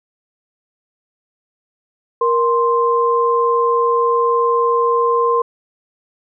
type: tone pair together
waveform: sine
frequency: 469.9 / 1046.5 Hz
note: A#4 / C6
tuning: +14 / 0 cents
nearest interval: octave + major second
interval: 1386 cents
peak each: -15 dBFS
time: 2.21-5.42 s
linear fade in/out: 5 ms
effects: none